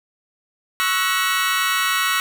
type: chord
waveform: 25% pulse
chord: F# dominant seventh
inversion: second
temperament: equal with one note detuned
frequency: 1108.7 / 1318.5 / 1480 / 1907.1 Hz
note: C#6 / E6 / F#6 / A#6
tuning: 0 / 0 / 0 / +39 cents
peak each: -20 dBFS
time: 0.8-2.2 s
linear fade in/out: 0 ms
effects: none